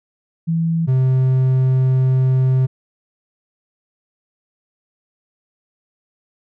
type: tone pair in turn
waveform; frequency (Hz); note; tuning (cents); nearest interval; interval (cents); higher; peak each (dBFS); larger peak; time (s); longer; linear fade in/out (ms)
sine / triangle; 164.81 / 130.17; E3 / C3; 0 / -9; major third; 409; first; -15 / -10; second; 0.47-0.87 / 0.87-2.67; second; 20
effects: none